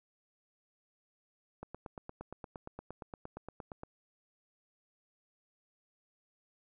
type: click train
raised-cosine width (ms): 1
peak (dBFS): -29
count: 20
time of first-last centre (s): 1.63-3.834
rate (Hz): 8.62
effects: none

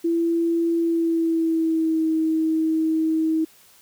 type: tone with pitch glide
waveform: sine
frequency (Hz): 335.1 to 318.9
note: E4 to D#4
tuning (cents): +29 to +43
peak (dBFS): -18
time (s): 0.04-3.45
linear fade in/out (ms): 10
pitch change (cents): -86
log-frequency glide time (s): 0.78-2.08
effects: white hiss -53 dBFS RMS until 3.81 s

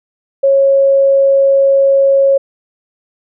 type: tone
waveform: sine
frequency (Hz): 548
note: C#5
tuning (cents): -20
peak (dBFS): -6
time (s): 0.43-2.38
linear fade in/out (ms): 10
effects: none

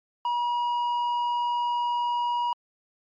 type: tone with tanh clipping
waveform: sine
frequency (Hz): 961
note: B5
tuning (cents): -48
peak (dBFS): -25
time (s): 0.25-2.53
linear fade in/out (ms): 2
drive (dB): 6
effects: Opus 48 kbps

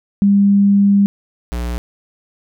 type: tone pair in turn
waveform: sine / square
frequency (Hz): 200.3 / 59.79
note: G3 / A#1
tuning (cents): +38 / +45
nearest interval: octave + major sixth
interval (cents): 2093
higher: first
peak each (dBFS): -8 / -20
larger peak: first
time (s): 0.22-1.06 / 1.52-1.78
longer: first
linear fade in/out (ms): 0
effects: none

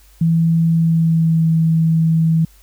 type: tone with pitch glide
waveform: sine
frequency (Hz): 164.81 to 162.07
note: E3 to E3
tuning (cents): 0 to -29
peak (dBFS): -11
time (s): 0.21-2.45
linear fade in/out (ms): 5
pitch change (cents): -29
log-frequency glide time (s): 0.69-1.47
effects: added 50 Hz sine -46 dBFS peak until 2.62 s + white hiss -52 dBFS RMS until 2.62 s

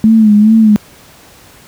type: tone with vibrato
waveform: sine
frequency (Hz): 215.5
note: A3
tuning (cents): -36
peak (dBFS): -3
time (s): 0.04-0.76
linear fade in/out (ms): 0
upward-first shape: sine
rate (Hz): 2.4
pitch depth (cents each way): 68
effects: pink hiss -40 dBFS RMS until 1.67 s + high-pass 60 Hz 12 dB/octave

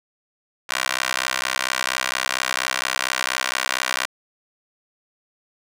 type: tone with high-pass filter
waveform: 15% pulse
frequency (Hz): 64.3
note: C2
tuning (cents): -30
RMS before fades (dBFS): -24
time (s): 0.69-4.06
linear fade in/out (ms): 10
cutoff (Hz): 1400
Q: 1
effects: low-pass 11000 Hz 12 dB/octave

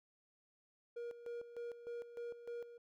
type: tone with tremolo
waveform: triangle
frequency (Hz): 474.1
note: A#4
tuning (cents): +29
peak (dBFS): -40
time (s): 0.96-2.78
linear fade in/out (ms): 10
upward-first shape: square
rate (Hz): 3.3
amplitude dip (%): 70
effects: none

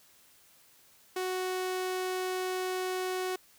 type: tone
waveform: sawtooth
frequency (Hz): 370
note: F#4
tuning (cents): 0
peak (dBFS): -27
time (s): 1.16-3.36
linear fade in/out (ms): 5
effects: white hiss -61 dBFS RMS until 3.58 s

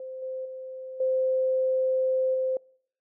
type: tone with level steps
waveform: sine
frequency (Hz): 520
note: C5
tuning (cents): -11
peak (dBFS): -35 / -31 / -36 / -22 / -24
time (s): 0-2.57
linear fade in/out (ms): 2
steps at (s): 0.22 / 0.45 / 1 / 2.34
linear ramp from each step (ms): 5
effects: noise-tail reverb RT60 0.6 s tail -25 dB re dry

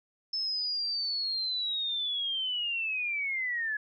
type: linear sweep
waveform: sine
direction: down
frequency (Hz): 5270 to 1683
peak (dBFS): -29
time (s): 0.33-3.77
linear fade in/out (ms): 5
effects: none

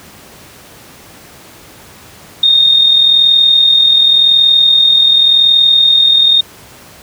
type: tone with amplitude modulation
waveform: sine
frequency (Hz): 3683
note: A#7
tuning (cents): -22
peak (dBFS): -3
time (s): 2.43-6.41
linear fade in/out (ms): 5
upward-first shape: sine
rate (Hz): 40.9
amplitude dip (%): 45
effects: pink hiss -37 dBFS RMS until 7.02 s + high-pass 80 Hz 12 dB/octave

